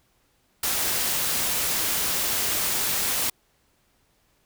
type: noise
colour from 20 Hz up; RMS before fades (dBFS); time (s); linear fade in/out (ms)
white; -25; 0.63-3.3; 5
effects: pink hiss -66 dBFS RMS until 4.45 s